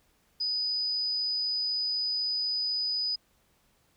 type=tone; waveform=sine; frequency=4978 Hz; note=D#8; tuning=in tune; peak=-27 dBFS; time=0.4-3.16 s; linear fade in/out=10 ms; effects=pink hiss -68 dBFS RMS until 3.96 s